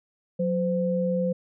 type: tone pair together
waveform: sine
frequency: 182.3 / 513.8 Hz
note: F#3 / C5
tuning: -25 / -32 cents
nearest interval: octave + tritone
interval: 1793 cents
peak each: -25 dBFS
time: 0.39-1.33 s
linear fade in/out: 10 ms
effects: none